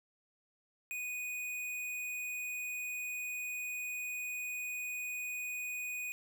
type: tone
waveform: square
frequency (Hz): 2480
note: D#7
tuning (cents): -6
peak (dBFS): -38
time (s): 0.91-6.12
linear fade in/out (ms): 0
effects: none